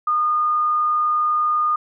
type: tone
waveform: sine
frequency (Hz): 1222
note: D#6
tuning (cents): -32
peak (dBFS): -16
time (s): 0.07-1.76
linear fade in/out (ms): 5
effects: none